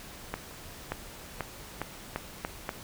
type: accelerating click train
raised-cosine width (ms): 0.5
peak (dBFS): -16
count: 7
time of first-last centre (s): 0.34-2.692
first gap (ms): 580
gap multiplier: 0.84
effects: pink hiss -46 dBFS RMS until 2.83 s